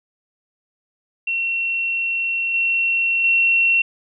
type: tone with level steps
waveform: sine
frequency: 2722 Hz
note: F7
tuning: 45 cents flat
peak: -19 / -16 / -13 dBFS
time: 1.27-3.82 s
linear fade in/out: 5 ms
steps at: 2.54 / 3.24 s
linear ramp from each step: 2 ms
effects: none